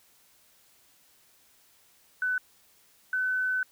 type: tone pair in turn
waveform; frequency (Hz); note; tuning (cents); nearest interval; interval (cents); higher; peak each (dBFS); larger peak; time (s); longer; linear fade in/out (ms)
sine; 1500 / 1511.3; F#6 / F#6; +23 / +36; unison; 13; second; -25; neither; 2.22-2.38 / 3.13-3.63; second; 2
effects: white hiss -62 dBFS RMS until 3.71 s